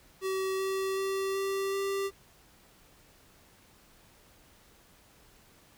square tone with pitch steps, 381.5 / 384.4 / 387.3 / 390.2 / 393.1 Hz, G4 / G4 / G4 / G4 / G4, -47 / -34 / -21 / -8 / +5 cents, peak -30 dBFS, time 0.21-2.11 s, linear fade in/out 50 ms, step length 380 ms, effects pink hiss -60 dBFS RMS until 5.77 s

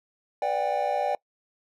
triangle chord, G major seventh, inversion first, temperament equal with one note detuned, 493.9 / 587.3 / 740 / 799.1 Hz, B4 / D5 / F#5 / G5, 0 / 0 / 0 / +33 cents, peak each -32 / -26 / -28 / -26 dBFS, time 0.42-1.15 s, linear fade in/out 2 ms, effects noise-tail reverb RT60 0.1 s tail -24 dB re dry

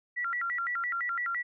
sine tone with vibrato, 1639 Hz, G#6, 23 cents flat, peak -29 dBFS, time 0.16-1.43 s, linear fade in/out 20 ms, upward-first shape square, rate 5.9 Hz, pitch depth 300 cents each way, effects none

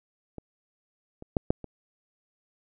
clicks, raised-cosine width 2 ms, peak -25 / -28 / -10 / -8 / -25 dBFS, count 5, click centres 0.383 / 1.224 / 1.368 / 1.505 / 1.643 s, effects none

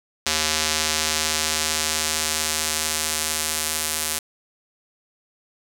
square tone with band-pass filter sweep, 77.78 Hz, D#2, in tune, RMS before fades -24 dBFS, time 0.26-4.19 s, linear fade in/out 5 ms, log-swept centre 5600 to 9900 Hz, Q 0.92, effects none

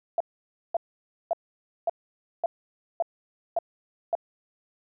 sine tone bursts, 676 Hz, E5, 43 cents sharp, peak -21 dBFS, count 8, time 0.18-4.152 s, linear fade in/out 2 ms, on 24 ms, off 540 ms, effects none

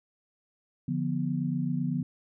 sine chord, B diminished, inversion first, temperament equal with one note detuned, 146.83 / 174.61 / 245.1 Hz, D3 / F3 / B3, 0 / 0 / -13 cents, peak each -31 dBFS, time 0.88-2.03 s, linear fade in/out 5 ms, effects none

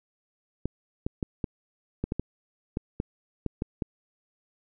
clicks, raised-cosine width 3 ms, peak -15 dBFS, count 12, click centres 0.656 / 1.065 / 1.228 / 1.442 / 2.04 / 2.121 / 2.196 / 2.771 / 3.001 / 3.463 / 3.621 / 3.822 s, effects none

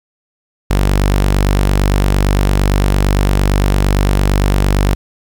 sawtooth tone, 48.8 Hz, G1, 7 cents flat, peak -6 dBFS, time 0.7-4.95 s, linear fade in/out 10 ms, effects 8-bit

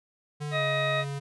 square tone with pitch glide, 148.1 to 140.19 Hz, D3 to C#3, +15 to +20 cents, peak -32 dBFS, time 0.4-1.2 s, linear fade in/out 20 ms, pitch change -95 cents, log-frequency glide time 0.5-0.62 s
harmonic tone, 630 Hz, D#5, 21 cents sharp, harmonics 1 / 2 / 3 / 4 / 6, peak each -28 / -33 / -31 / -36 / -34 dBFS, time 0.51-1.05 s, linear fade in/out 50 ms
effects resampled to 24000 Hz

